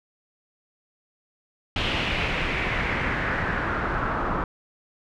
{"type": "noise with low-pass filter sweep", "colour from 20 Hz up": "pink", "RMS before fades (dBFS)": -26, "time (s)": [1.76, 4.44], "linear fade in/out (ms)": 2, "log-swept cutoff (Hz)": [3100, 1200], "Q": 3, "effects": []}